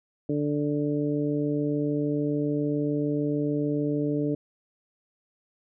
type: harmonic tone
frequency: 146.83 Hz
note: D3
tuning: in tune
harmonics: 1 / 2 / 3 / 4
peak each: -30 / -26 / -30 / -36 dBFS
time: 0.29-4.35 s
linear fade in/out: 5 ms
effects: none